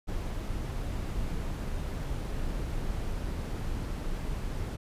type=noise; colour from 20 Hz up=brown; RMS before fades=-33 dBFS; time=0.07-4.77 s; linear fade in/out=20 ms; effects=resampled to 32000 Hz